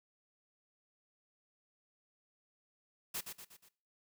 white noise with echo, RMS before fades -39 dBFS, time 3.14-3.21 s, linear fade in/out 10 ms, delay 120 ms, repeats 4, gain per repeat -6 dB, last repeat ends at 3.69 s, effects noise-tail reverb RT60 0.4 s tail -19 dB re dry

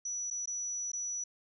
sine tone with dropouts, 5900 Hz, F#8, 6 cents flat, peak -34 dBFS, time 0.05-1.24 s, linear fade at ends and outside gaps 5 ms, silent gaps 0.303-0.309 / 0.458-0.474 / 0.918-0.932 s, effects none

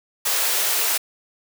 white high-pass noise, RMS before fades -21 dBFS, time 0.25-0.98 s, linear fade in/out 10 ms, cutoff 400 Hz, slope 24 dB/octave, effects none

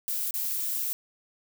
violet noise with dropouts, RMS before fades -30 dBFS, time 0.08-0.93 s, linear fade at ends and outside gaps 0 ms, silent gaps 0.308-0.34 s, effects none

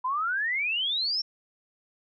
sine exponential sweep, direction up, 987.8 to 5530 Hz, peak -25 dBFS, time 0.04-1.22 s, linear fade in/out 10 ms, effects none

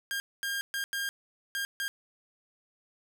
sawtooth tone bursts at uneven times, 1610 Hz, G6, 46 cents sharp, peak -27 dBFS, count 6, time 0.11-0.2 / 0.43-0.61 / 0.74-0.84 / 0.93-1.09 / 1.55-1.65 / 1.8-1.88 s, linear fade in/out 0 ms, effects none

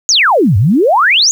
sine exponential two-way sweep, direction down then up, 6920 to 90.3 to 6920 Hz, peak -6 dBFS, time 0.09-1.31 s, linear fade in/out 0 ms, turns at 0.57 s, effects 7-bit

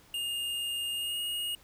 square tone with pitch glide, 2829 to 2867 Hz, F7 to F7, +22 to +45 cents, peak -32 dBFS, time 0.14-1.55 s, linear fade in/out 2 ms, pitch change +23 cents, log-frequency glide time 0.94-1.2 s, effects added 69 Hz sine -67 dBFS peak until 1.63 s + pink hiss -59 dBFS RMS until 1.63 s

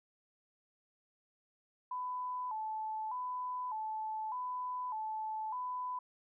sine tone with vibrato, 933 Hz, A#5, 1 cent sharp, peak -36 dBFS, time 1.91-5.99 s, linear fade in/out 5 ms, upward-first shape square, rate 0.83 Hz, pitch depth 120 cents each way, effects none

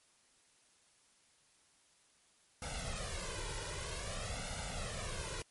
pink noise with flanger, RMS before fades -41 dBFS, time 2.62-5.42 s, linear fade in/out 2 ms, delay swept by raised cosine 1.4 to 2.08 ms, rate 0.52 Hz, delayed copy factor +0.85, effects white hiss -69 dBFS RMS until 5.5 s + MP3 48 kbps

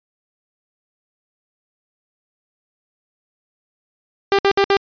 sawtooth tone bursts, 396.4 Hz, G4, 19 cents sharp, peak -8 dBFS, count 4, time 4.32-4.768 s, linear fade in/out 0 ms, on 67 ms, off 60 ms, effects resampled to 11025 Hz

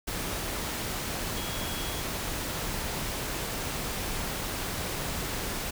sine tone in noise, 3322 Hz, G#7, in tune, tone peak -41 dBFS, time 1.36-2.01 s, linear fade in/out 10 ms, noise pink, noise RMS -33 dBFS, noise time 0.07-5.71 s, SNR -11 dB, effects none

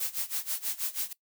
blue noise with tremolo, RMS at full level -30 dBFS, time 0-1.13 s, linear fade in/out 5 ms, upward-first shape sine, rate 6.2 Hz, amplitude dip 90%, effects noise-tail reverb RT60 0.1 s tail -20 dB re dry

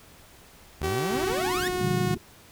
sawtooth exponential sweep, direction up, 67.3 to 1899 Hz, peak -25 dBFS, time 0.81-1.68 s, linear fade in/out 0 ms
sawtooth tone with pitch glide, 382.9 to 363.5 Hz, G4 to F#4, -41 to -31 cents, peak -23 dBFS, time 0.83-2.15 s, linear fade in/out 10 ms, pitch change -90 cents, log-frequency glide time 1.16-1.55 s
white low-pass noise, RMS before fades -37 dBFS, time 1.1-2.18 s, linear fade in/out 10 ms, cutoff 410 Hz, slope 96 dB/octave
sine chord, E half-diminished seventh, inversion second, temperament equal with one note detuned, 116.54 / 146.83 / 166.06 / 196 Hz, Bb2 / D3 / E3 / G3, 0 / 0 / +13 / 0 cents, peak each -30 dBFS, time 1.81-2.15 s, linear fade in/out 5 ms
effects pink hiss -52 dBFS RMS until 2.51 s

